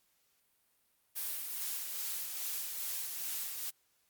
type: noise with tremolo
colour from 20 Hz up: blue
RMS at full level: -37 dBFS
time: 1.15-3.71 s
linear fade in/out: 20 ms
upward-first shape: sine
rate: 2.4 Hz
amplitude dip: 35%
effects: white hiss -74 dBFS RMS until 4.09 s + Opus 48 kbps